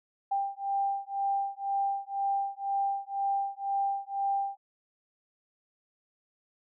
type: beating tone pair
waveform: sine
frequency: 791 / 793 Hz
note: G5 / G5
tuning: +15 / +20 cents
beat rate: 2 Hz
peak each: -31 dBFS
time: 0.31-4.57 s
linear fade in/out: 10 ms
effects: none